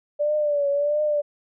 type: tone with vibrato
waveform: sine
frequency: 584 Hz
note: D5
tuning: 10 cents flat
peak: -19 dBFS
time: 0.19-1.22 s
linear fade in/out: 20 ms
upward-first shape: triangle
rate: 1.5 Hz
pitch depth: 69 cents each way
effects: none